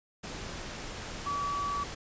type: tone in noise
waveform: sine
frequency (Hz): 1143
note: D6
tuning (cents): -47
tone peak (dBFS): -30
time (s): 1.26-1.84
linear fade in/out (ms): 10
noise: pink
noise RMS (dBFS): -40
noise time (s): 0.23-1.95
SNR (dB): +7
effects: resampled to 16000 Hz